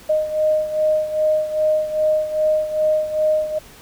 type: beating tone pair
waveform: sine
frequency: 617 / 619.5 Hz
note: D#5 / D#5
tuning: -15 / -8 cents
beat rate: 2.5 Hz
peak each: -17 / -22 dBFS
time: 0.09-3.59 s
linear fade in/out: 10 ms
effects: pink hiss -44 dBFS RMS until 3.81 s